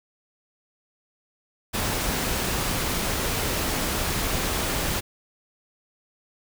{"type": "noise", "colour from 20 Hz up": "pink", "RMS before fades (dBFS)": -26, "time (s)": [1.73, 5.01], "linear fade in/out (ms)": 20, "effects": []}